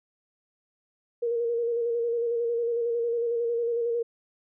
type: tone with vibrato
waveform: sine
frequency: 469 Hz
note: A#4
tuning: 11 cents sharp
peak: -24 dBFS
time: 1.22-4.03 s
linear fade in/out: 10 ms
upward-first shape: square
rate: 11 Hz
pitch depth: 26 cents each way
effects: none